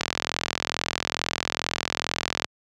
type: click train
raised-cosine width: 0.2 ms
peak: -5 dBFS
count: 104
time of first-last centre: 0.01-2.445 s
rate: 42.3 Hz
effects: high-pass 80 Hz 12 dB/octave